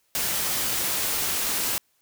white noise, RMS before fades -26 dBFS, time 0.15-1.78 s, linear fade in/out 0 ms, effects white hiss -68 dBFS RMS until 2.01 s

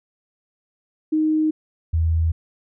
sine tone pair in turn, 311.1 / 81.55 Hz, D#4 / E2, 0 / -18 cents, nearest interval octave + major seventh, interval 2318 cents, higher first, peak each -16 dBFS, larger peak neither, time 1.12-1.51 / 1.93-2.32 s, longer neither, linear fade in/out 10 ms, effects none

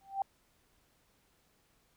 sine tone with exponential growth, 783 Hz, G5, 2 cents flat, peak -26 dBFS, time 0.01-0.22 s, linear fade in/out 2 ms, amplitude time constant 44 ms, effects pink hiss -71 dBFS RMS until 1.96 s

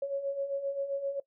sine beating tone pair, 549 / 556.6 Hz, C#5 / C#5, -17 / +7 cents, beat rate 7.6 Hz, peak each -37 / -31 dBFS, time 0.02-1.2 s, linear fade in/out 5 ms, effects noise-tail reverb RT60 0.1 s tail -19 dB re dry

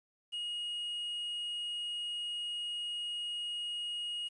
triangle tone with quantisation, 2880 Hz, F#7, 47 cents flat, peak -34 dBFS, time 0.32-4.29 s, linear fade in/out 20 ms, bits 10, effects resampled to 24000 Hz

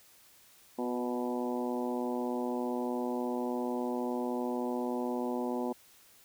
harmonic tone with a mistuned harmonic, 123.4 Hz, B2, 1 cent flat, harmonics 2 / 3 / 4 / 5 / 6 / 7 / 8, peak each -34 / -37 / -39 / -42 / -43 / -42 / -45 dBFS, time 0.78-5.73 s, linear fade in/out 10 ms, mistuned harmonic 3, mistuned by -31 cents, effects white hiss -60 dBFS RMS until 6.24 s

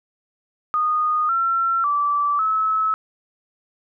sine tone with pitch steps, 1233 / 1350 / 1161 / 1296 Hz, D#6 / E6 / D6 / E6, -16 / +41 / -20 / -30 cents, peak -17 dBFS, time 0.74-2.94 s, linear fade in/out 0 ms, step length 550 ms, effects none

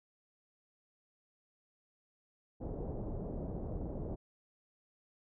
pink low-pass noise, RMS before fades -40 dBFS, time 2.6-4.16 s, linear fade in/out 20 ms, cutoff 630 Hz, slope 24 dB/octave, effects none

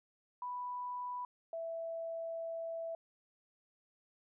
sine tone pair in turn, 987.8 / 660.6 Hz, B5 / E5, 0 / +4 cents, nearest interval perfect fifth, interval 696 cents, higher first, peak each -38 / -38 dBFS, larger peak neither, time 0.42-1.25 / 1.53-2.95 s, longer second, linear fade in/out 2 ms, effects none

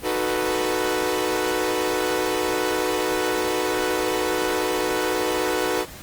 sawtooth chord, B dominant seventh, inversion first, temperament equal, 311.1 / 370 / 440 / 493.9 Hz, D#4 / F#4 / A4 / B4, 0 / 0 / 0 / 0 cents, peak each -25 / -22 / -24 / -22 dBFS, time 0.02-5.86 s, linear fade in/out 50 ms, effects pink hiss -40 dBFS RMS until 6.02 s + Opus 24 kbps

